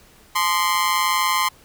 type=tone with amplitude modulation; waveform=sawtooth; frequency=1041 Hz; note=C6; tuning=9 cents flat; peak=-10 dBFS; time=0.35-1.49 s; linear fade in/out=10 ms; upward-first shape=sine; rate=180 Hz; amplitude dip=85%; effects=pink hiss -51 dBFS RMS until 1.64 s